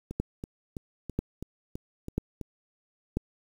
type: two click trains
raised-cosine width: 3 ms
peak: -14 / -23 dBFS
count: 4 / 8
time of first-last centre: 0.2-3.17 / 0.11-2.413 s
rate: 1.01 / 3.04 Hz
effects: 8-bit